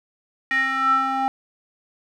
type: tone with band-pass filter sweep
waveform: square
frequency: 266.4 Hz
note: C4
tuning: 31 cents sharp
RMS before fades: -21 dBFS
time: 0.51-1.28 s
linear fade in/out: 0 ms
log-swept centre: 2000 to 920 Hz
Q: 8.2
effects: none